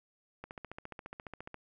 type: click train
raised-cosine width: 0.5 ms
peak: -28 dBFS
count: 17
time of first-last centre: 0.44-1.543 s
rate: 14.5 Hz
effects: none